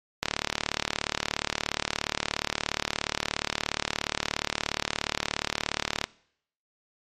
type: click train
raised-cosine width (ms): 0.2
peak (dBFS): -7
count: 216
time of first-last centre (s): 0.23-6.041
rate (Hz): 37
effects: noise-tail reverb RT60 0.7 s tail -23 dB re dry + MP3 64 kbps

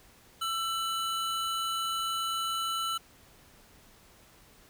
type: tone pair together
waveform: square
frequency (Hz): 1335.5 / 2980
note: E6 / F#7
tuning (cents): +22 / +12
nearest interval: octave + major second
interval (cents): 1390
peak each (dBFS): -32 / -35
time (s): 0.41-2.98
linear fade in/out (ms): 10
effects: pink hiss -58 dBFS RMS until 4.69 s

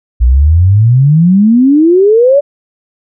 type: exponential sweep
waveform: sine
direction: up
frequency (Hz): 57.1 to 587.3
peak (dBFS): -3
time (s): 0.2-2.41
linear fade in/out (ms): 20
effects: none

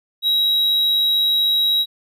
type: tone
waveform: triangle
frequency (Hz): 3849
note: B7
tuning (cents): -45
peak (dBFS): -13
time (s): 0.22-1.86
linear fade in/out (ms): 50
effects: none

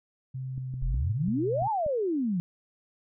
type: tone with pitch glide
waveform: sine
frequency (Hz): 130.6 to 124.85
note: C3 to B2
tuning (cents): -3 to +19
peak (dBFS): -32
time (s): 0.34-1.68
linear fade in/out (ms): 10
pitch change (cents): -78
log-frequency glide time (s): 0.48-1.37
type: clicks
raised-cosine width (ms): 5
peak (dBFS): -28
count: 6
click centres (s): 0.579 / 0.74 / 0.943 / 1.283 / 1.621 / 1.864
type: exponential two-way sweep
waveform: sine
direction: up then down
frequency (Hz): 34.56 to 920 to 166.6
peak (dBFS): -25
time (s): 0.82-2.4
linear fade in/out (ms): 0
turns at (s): 1.69
effects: none

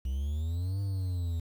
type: exponential two-way sweep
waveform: triangle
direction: up then down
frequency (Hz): 63.3 to 100 to 82.2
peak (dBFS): -27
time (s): 0.05-1.4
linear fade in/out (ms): 5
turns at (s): 0.81
effects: 9-bit

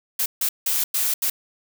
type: noise bursts at uneven times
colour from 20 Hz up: blue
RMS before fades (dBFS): -22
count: 5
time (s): 0.19-0.26 / 0.41-0.49 / 0.66-0.84 / 0.94-1.14 / 1.22-1.3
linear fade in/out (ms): 5
effects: none

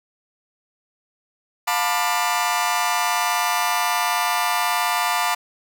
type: chord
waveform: sawtooth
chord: B half-diminished seventh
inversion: second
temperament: just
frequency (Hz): 711.2 / 889 / 987.8 / 1185.3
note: F5 / A5 / B5 / D6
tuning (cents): +31 / +18 / 0 / +16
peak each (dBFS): -21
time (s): 1.67-5.35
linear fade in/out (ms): 10
effects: none

